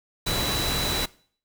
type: tone in noise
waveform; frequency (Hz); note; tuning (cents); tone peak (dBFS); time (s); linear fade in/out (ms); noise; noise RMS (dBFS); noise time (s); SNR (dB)
sine; 3951; B7; 0; -28; 0.26-1.06; 10; pink; -27; 0.26-1.06; -4
effects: noise-tail reverb RT60 0.5 s tail -21 dB re dry